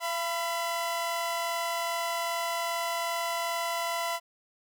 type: tone pair together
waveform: sawtooth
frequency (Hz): 679.5 / 998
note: F5 / B5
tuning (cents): -48 / +18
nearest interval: perfect fifth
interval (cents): 666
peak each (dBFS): -28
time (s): 0-4.2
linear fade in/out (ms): 50
effects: none